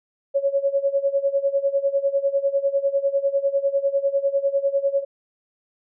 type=tone with tremolo; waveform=sine; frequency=554.4 Hz; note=C#5; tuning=in tune; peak=-15 dBFS; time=0.34-5.05 s; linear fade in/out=20 ms; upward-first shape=sine; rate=10 Hz; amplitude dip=85%; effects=none